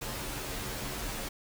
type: noise with comb filter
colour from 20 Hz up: pink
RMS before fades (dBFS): -37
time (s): 0.01-1.29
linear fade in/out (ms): 10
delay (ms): 12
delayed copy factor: -0.9
effects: none